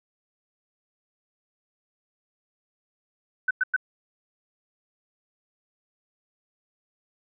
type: tone bursts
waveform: sine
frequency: 1513 Hz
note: F#6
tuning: 38 cents sharp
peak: -19 dBFS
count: 3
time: 3.48-3.764 s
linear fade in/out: 5 ms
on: 28 ms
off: 100 ms
effects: none